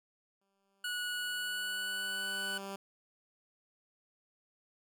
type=tone with exponential growth; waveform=10% pulse; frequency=196.4 Hz; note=G3; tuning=4 cents sharp; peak=-31 dBFS; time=0.41-2.76 s; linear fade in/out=5 ms; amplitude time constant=510 ms
type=tone with pitch glide; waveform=25% pulse; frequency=1464 to 1488.7 Hz; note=F#6 to F#6; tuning=-19 to +10 cents; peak=-31 dBFS; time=0.84-2.58 s; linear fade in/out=5 ms; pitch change=+29 cents; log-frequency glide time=1.11-2.29 s
effects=none